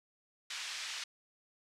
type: band-pass noise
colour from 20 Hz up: white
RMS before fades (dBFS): -41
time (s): 0.5-1.04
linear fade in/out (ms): 5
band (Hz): 1600 to 5200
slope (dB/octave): 12
effects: low-pass 8000 Hz 12 dB/octave